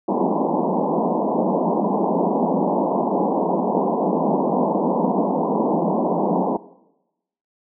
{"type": "band-pass noise", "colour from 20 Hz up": "pink", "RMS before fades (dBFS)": -20, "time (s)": [0.08, 6.57], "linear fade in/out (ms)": 5, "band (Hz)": [170, 1000], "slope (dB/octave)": 96, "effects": ["noise-tail reverb RT60 0.9 s tail -18 dB re dry"]}